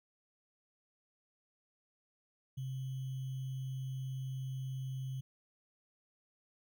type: tone with sample-and-hold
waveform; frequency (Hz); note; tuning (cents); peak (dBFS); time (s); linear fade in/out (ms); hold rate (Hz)
sine; 131.6; C3; +10; -37; 2.57-5.21; 10; 3150
effects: none